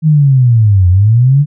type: linear two-way sweep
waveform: sine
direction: down then up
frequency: 160 to 87.31 to 149.5 Hz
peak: -4 dBFS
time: 0.02-1.46 s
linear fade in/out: 50 ms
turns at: 0.89 s
effects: none